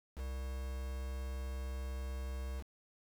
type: tone with quantisation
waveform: triangle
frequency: 65.41 Hz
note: C2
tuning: in tune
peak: -36 dBFS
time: 0.15-2.64 s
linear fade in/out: 50 ms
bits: 8
effects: none